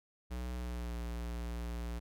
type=tone with pitch glide; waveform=square; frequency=61.4 to 58.73 Hz; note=B1 to A#1; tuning=-9 to +14 cents; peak=-38 dBFS; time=0.3-2 s; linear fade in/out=20 ms; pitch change=-77 cents; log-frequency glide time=0.55-0.93 s; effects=none

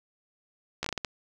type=slowing click train; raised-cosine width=0.2 ms; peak=-13 dBFS; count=7; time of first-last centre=0.83-1.048 s; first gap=14 ms; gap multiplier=1.38; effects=none

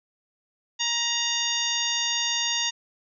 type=harmonic tone with a mistuned harmonic; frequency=943 Hz; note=A#5; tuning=20 cents sharp; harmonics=1 / 2 / 3 / 4 / 5 / 6 / 7; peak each=-36 / -33 / -30 / -28 / -33 / -34 / -30 dBFS; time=0.79-2.71 s; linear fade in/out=20 ms; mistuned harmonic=4; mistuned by=-60 cents; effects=none

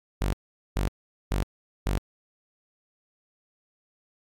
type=tone bursts; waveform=sawtooth; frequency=48.4 Hz; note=G1; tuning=21 cents flat; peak=-20 dBFS; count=4; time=0.21-1.98 s; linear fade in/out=0 ms; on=120 ms; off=430 ms; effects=AAC 64 kbps

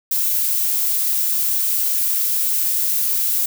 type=noise; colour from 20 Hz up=violet; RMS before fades=-19 dBFS; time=0.11-3.46 s; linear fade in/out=5 ms; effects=none

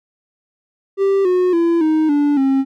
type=tone with pitch steps; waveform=triangle; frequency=392 / 363.6 / 337.3 / 312.9 / 290.3 / 269.3 Hz; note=G4 / F#4 / E4 / D#4 / D4 / C#4; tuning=0 / -30 / +40 / +10 / -20 / -50 cents; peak=-10 dBFS; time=0.97-2.65 s; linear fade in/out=50 ms; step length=280 ms; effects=none

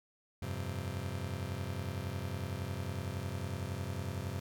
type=chord; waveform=35% pulse; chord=F suspended second; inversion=none; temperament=just; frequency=87.31 / 98.22 / 130.96 Hz; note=F2 / G2 / C3; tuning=0 / +4 / +2 cents; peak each=-40 / -38 / -40 dBFS; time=0.42-4.4 s; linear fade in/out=5 ms; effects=none

